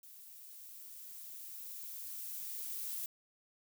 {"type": "noise with level ramp", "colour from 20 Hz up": "violet", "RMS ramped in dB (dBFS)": [-55, -40], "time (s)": [0.03, 3.06], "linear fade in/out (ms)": 2, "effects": []}